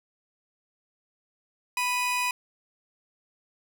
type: tone pair together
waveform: 40% pulse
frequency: 987.8 / 2489 Hz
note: B5 / D#7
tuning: 0 / 0 cents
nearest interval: octave + major third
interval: 1600 cents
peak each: -27 dBFS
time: 1.77-2.31 s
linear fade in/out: 2 ms
effects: none